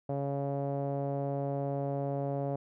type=tone with low-pass filter; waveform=sawtooth; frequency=139.8 Hz; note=C#3; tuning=15 cents sharp; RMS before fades=-33 dBFS; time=0.09-2.56 s; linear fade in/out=5 ms; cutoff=630 Hz; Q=4; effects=none